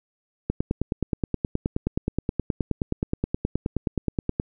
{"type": "click train", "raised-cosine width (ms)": 3, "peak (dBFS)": -10, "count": 38, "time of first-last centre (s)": [0.5, 4.399], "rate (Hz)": 9.49, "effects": []}